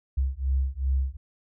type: beating tone pair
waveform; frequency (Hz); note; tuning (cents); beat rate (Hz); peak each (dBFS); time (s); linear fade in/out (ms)
sine; 65.41 / 68.01; C2 / C#2; 0 / -32; 2.6; -26; 0.17-1.17; 10
effects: none